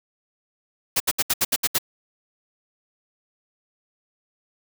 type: noise bursts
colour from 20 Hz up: white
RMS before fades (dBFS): -20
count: 8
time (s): 0.96-1.786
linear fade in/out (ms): 10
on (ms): 42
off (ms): 70
effects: none